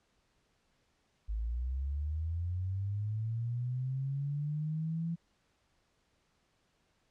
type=linear sweep; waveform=sine; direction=up; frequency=51.4 to 169.1 Hz; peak=-32 dBFS; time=1.28-5.16 s; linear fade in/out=20 ms; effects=pink hiss -74 dBFS RMS until 7.1 s + low-pass 7000 Hz 12 dB/octave